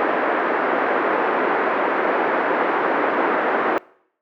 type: band-pass noise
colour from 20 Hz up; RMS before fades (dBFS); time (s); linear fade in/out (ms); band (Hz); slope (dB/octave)
pink; -20; 0-3.78; 0; 320 to 1800; 24
effects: noise-tail reverb RT60 0.7 s tail -24 dB re dry